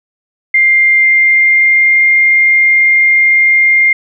sine tone with pitch glide, 2100 to 2113 Hz, C7 to C7, +6 to +16 cents, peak -5 dBFS, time 0.54-3.93 s, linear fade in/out 5 ms, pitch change +10 cents, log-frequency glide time 0.9-2.06 s, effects none

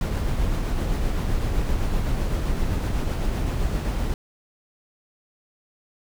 brown noise with tremolo, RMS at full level -22 dBFS, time 0.01-4.14 s, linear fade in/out 2 ms, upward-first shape triangle, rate 7.8 Hz, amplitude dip 30%, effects none

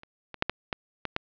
clicks, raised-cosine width 0.3 ms, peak -29 / -22 / -6 / -10 / -12 / -13 / -10 dBFS, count 7, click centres 0.034 / 0.343 / 0.424 / 0.496 / 0.728 / 1.053 / 1.164 s, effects low-pass 4000 Hz 12 dB/octave

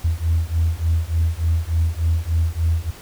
sine beating tone pair, 80.6 / 84 Hz, E2 / E2, -38 / +33 cents, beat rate 3.4 Hz, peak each -19 dBFS, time 0.04-2.91 s, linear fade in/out 10 ms, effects tanh soft clip ceiling -10 dBFS + pink hiss -42 dBFS RMS until 3.01 s

